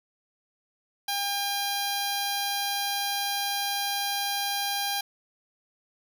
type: tone with notch filter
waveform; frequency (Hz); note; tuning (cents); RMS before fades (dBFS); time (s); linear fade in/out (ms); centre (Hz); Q
10% pulse; 804; G5; +44; -29; 1.08-5.01; 5; 2000; 1.3
effects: none